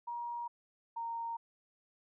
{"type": "tone pair in turn", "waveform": "sine", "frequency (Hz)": [949, 925.2], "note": ["A#5", "A#5"], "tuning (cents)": [31, -13], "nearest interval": "unison", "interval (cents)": 44, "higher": "first", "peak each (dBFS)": [-37, -36], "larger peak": "second", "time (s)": [[0.07, 0.48], [0.96, 1.37]], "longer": "neither", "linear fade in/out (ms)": 10, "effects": []}